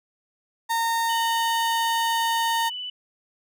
35% pulse tone, 918 Hz, A#5, 27 cents flat, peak -20 dBFS, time 0.69-2.7 s, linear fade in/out 20 ms
sine tone with vibrato, 2979 Hz, F#7, 11 cents sharp, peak -30 dBFS, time 1.09-2.9 s, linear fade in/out 5 ms, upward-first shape triangle, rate 17 Hz, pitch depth 13 cents each way
effects none

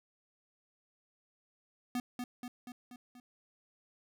square tone with echo, 246.2 Hz, B3, 5 cents flat, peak -33 dBFS, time 1.95-2 s, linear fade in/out 2 ms, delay 240 ms, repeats 5, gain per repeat -4 dB, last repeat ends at 3.2 s, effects none

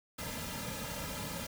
pink noise with comb filter, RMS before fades -40 dBFS, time 0.18-1.47 s, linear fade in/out 10 ms, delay 2.7 ms, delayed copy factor -0.9, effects none

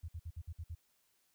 sine tone bursts, 82.8 Hz, E2, 8 cents sharp, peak -40 dBFS, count 7, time 0.03-0.751 s, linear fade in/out 10 ms, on 55 ms, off 56 ms, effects white hiss -75 dBFS RMS until 1.34 s

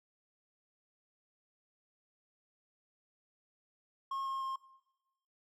triangle tone with pitch steps, 1081 / 1073.5 / 1066.1 Hz, C#6 / C6 / C6, -44 / +44 / +32 cents, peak -33 dBFS, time 4.11-4.56 s, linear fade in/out 5 ms, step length 150 ms, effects noise-tail reverb RT60 0.9 s tail -18 dB re dry

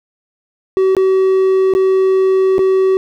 triangle tone with dropouts, 380 Hz, F#4, 46 cents sharp, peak -7 dBFS, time 0.77-2.97 s, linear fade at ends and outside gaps 0 ms, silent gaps 0.95-0.967 / 1.737-1.75 / 2.582-2.591 s, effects none

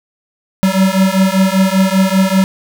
square beating tone pair, 188.3 / 193.4 Hz, F#3 / G3, +31 / -23 cents, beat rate 5.1 Hz, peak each -13 dBFS, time 0.63-2.44 s, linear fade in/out 0 ms, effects none

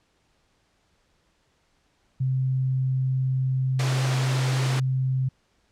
sine tone, 130.81 Hz, C3, in tune, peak -21 dBFS, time 2.2-5.29 s, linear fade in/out 10 ms
pink high-pass noise, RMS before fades -31 dBFS, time 3.79-4.8 s, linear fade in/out 5 ms, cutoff 240 Hz, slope 48 dB/octave
effects pink hiss -67 dBFS RMS until 5.71 s + low-pass 7000 Hz 12 dB/octave

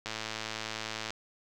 click train, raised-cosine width 0.2 ms, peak -18 dBFS, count 116, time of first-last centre 0.06-1.105 s, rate 110 Hz, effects none

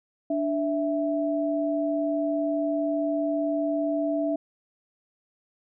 sine tone pair together, 293.7 / 658.6 Hz, D4 / E5, 0 / -2 cents, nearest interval octave + major second, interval 1398 cents, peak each -26 dBFS, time 0.3-4.36 s, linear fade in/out 5 ms, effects none

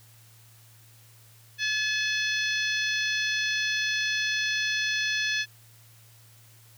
harmonic tone, 858 Hz, A5, 44 cents flat, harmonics 2 / 3 / 4 / 5 / 6 / 7, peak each -28 / -31 / -32 / -35 / -38 / -38 dBFS, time 1.58-5.46 s, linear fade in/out 50 ms, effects added 113 Hz sine -54 dBFS peak until 6.77 s + white hiss -57 dBFS RMS until 6.77 s

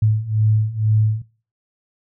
sine beating tone pair, 107 / 109.1 Hz, A2 / A2, -48 / -14 cents, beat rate 2.1 Hz, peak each -19 / -16 dBFS, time 0.02-1.22 s, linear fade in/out 5 ms, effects noise-tail reverb RT60 0.4 s tail -20 dB re dry

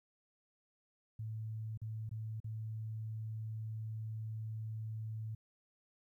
sine tone with dropouts, 110 Hz, A2, in tune, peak -39 dBFS, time 1.19-5.35 s, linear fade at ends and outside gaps 5 ms, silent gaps 1.775-1.816 / 2.093-2.112 / 2.402-2.443 s, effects 13-bit

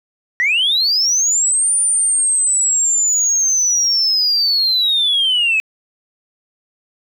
sine linear two-way sweep, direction up then down, 1864.7 to 9350 to 2531 Hz, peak -11 dBFS, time 0.4-5.6 s, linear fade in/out 0 ms, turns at 1.75 s, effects tanh soft clip ceiling -9 dBFS + 8-bit

